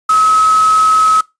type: tone in noise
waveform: sine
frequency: 1283 Hz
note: E6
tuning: 47 cents flat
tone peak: -7 dBFS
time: 0.09-1.21 s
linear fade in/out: 5 ms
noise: white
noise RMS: -24 dBFS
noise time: 0.09-1.21 s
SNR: +14 dB
effects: noise-tail reverb RT60 0.2 s tail -21 dB re dry + resampled to 22050 Hz